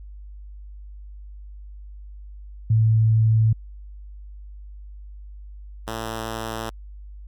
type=tone pair in turn; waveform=sine / 5% pulse; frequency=110.9 / 112.12 Hz; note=A2 / A2; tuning=+14 / +33 cents; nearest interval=unison; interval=19 cents; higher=second; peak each=-14 / -17 dBFS; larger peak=first; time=2.7-3.53 / 5.87-6.7 s; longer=neither; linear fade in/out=5 ms; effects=added 50 Hz sine -37 dBFS peak until 7.27 s